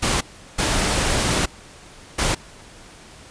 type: noise bursts at uneven times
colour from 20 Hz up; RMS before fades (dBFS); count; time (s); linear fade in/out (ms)
pink; -20; 3; 0.02-0.21 / 0.58-1.46 / 2.18-2.35; 10
effects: pink hiss -44 dBFS RMS until 3.3 s + resampled to 22050 Hz